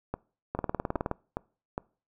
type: two click trains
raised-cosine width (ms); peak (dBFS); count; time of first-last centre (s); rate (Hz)
1; -17 / -15; 5 / 11; 0.14-1.779 / 0.59-1.114; 2.44 / 19.1
effects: noise-tail reverb RT60 0.4 s tail -24 dB re dry